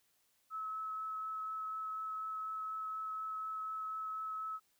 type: tone with vibrato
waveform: sine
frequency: 1294 Hz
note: E6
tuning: 32 cents flat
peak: -38 dBFS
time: 0.5-4.6 s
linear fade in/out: 50 ms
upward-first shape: triangle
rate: 4.1 Hz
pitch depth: 11 cents each way
effects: white hiss -75 dBFS RMS until 4.79 s